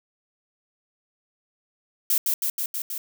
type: noise with echo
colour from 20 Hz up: violet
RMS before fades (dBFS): -21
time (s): 2.1-2.18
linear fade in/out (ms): 2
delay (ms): 160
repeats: 5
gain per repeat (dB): -2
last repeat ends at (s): 2.98
effects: none